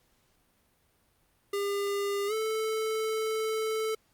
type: tone with pitch glide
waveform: square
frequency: 402.4 to 438.8 Hz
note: G4 to A4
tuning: +45 to -5 cents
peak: -29 dBFS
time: 1.53-3.95 s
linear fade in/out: 5 ms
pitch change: +150 cents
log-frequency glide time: 2.27-2.33 s
effects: pink hiss -69 dBFS RMS until 4.13 s + Opus 48 kbps